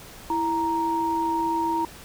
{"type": "tone pair together", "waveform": "sine", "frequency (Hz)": [330.2, 933.9], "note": ["E4", "A#5"], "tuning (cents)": [3, 3], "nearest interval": "octave + tritone", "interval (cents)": 1800, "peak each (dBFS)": [-27, -23], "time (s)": [0.3, 1.85], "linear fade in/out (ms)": 2, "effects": ["pink hiss -44 dBFS RMS until 2.04 s"]}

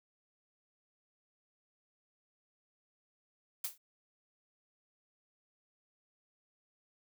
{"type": "noise with exponential decay", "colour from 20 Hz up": "blue", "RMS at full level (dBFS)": -32, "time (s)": [3.64, 3.78], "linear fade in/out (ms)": 5, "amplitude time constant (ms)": 30, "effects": []}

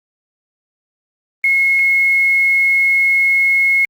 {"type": "tone with quantisation", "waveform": "sine", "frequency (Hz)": 2170, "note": "C#7", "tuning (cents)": -37, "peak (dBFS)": -10, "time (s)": [1.44, 3.85], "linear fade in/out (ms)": 2, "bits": 6, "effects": ["Opus 24 kbps"]}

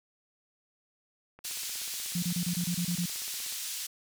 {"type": "click train", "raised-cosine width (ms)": 0.5, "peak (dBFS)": -36, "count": 36, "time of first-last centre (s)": [1.39, 3.524], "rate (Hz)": 16.4}
{"type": "band-pass noise", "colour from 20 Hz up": "pink", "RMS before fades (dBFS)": -37, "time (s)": [1.44, 3.87], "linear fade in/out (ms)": 10, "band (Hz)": [4000, 15000], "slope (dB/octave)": 12}
{"type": "tone bursts", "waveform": "sine", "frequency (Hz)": 174.61, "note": "F3", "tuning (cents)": 0, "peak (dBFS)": -28, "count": 9, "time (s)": [2.15, 3.058], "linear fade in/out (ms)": 5, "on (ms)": 76, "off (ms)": 28}
{"effects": []}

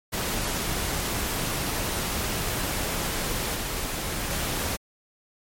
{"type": "noise with level steps", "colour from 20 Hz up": "pink", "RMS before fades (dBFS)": [-28, -30, -28], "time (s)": [0.12, 4.77], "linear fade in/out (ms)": 20, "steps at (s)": [3.55, 4.3], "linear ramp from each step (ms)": 5, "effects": ["MP3 64 kbps"]}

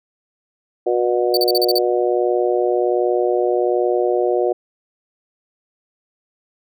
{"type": "harmonic tone", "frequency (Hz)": 121.3, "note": "B2", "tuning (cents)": -31, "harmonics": [3, 4, 5, 6], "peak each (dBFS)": [-18, -20, -22, -24], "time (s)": [0.86, 4.53], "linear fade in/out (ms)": 10}
{"type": "tone bursts", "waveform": "45% pulse", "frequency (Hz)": 4555, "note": "C#8", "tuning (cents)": 46, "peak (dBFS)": -16, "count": 7, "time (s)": [1.34, 1.785], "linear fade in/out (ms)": 2, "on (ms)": 31, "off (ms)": 38}
{"effects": []}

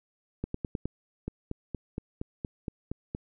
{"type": "two click trains", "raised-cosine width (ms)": 3, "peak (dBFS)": [-18, -20], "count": [5, 9], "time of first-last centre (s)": [[0.44, 0.856], [1.28, 3.149]], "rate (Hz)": [9.62, 4.28], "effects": []}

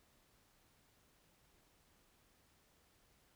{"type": "silence", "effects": ["pink hiss -72 dBFS RMS until 3.35 s"]}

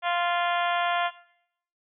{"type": "harmonic tone with a mistuned harmonic", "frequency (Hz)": 348.4, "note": "F4", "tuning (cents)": -4, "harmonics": [2, 3, 4, 5, 6, 7, 8, 9, 10], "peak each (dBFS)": [-26, -30, -32, -34, -36, -37, -38, -39, -40], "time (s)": [0.02, 1.11], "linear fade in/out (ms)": 50, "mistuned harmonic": 10, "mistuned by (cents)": -34, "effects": ["noise-tail reverb RT60 0.7 s tail -17 dB re dry"]}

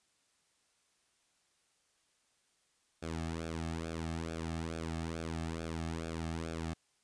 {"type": "tone with flanger", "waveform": "sawtooth", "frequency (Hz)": 81.8, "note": "E2", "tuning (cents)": -13, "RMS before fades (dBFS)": -39, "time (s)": [3.02, 6.74], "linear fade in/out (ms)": 10, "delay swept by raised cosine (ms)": [0.99, 2.09], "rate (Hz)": 2.3, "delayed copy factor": -0.8, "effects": ["white hiss -74 dBFS RMS until 7.03 s", "resampled to 22050 Hz"]}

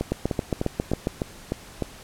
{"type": "two click trains", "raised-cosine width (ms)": 2, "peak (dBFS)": [-11, -9], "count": [7, 8], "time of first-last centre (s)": [[0.01, 1.823], [0.12, 1.071]], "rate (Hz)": [3.31, 7.36], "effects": ["pink hiss -45 dBFS RMS until 2.03 s", "low-pass 12000 Hz 12 dB/octave"]}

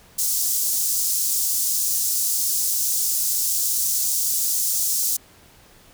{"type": "high-pass noise", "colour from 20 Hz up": "pink", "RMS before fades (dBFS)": -22, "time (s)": [0.18, 5.17], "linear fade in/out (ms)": 10, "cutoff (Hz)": 5900, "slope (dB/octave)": 24, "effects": ["pink hiss -51 dBFS RMS until 5.93 s"]}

